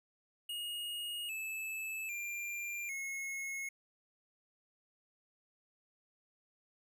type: tone with pitch steps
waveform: square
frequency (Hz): 2868 / 2615 / 2384 / 2174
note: F7 / E7 / D7 / C#7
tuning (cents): +45 / -15 / +25 / -34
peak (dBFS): -39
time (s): 0.49-3.69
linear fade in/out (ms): 5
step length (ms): 800
effects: none